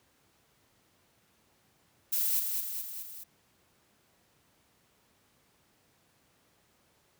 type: noise with echo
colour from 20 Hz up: violet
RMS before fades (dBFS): -29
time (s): 2.12-2.4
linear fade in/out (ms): 10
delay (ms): 210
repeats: 4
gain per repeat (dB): -4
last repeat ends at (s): 3.24
effects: pink hiss -68 dBFS RMS until 7.19 s + high-pass 80 Hz 12 dB/octave